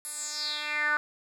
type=tone with band-pass filter sweep; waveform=10% pulse; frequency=298.8 Hz; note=D4; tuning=30 cents sharp; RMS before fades=-31 dBFS; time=0.05-0.97 s; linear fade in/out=0 ms; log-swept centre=11000 to 1400 Hz; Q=5; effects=none